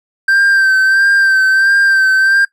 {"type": "tone with vibrato", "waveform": "triangle", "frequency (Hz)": 1568, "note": "G6", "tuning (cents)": 0, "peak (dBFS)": -6, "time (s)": [0.28, 2.45], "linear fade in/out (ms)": 5, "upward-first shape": "sine", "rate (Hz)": 1.5, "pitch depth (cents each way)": 33, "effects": ["noise-tail reverb RT60 0.1 s tail -17 dB re dry"]}